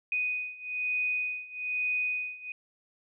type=beating tone pair; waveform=sine; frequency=2489 / 2490.1 Hz; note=D#7 / D#7; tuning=0 / +1 cents; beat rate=1.1 Hz; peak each=-33 / -31 dBFS; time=0.12-2.52 s; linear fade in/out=2 ms; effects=none